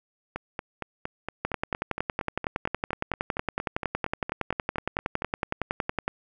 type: two click trains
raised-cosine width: 0.5 ms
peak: -11 / -16 dBFS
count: 51 / 22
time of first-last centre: 1.45-6.08 / 0.36-5.221 s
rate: 10.8 / 4.32 Hz
effects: none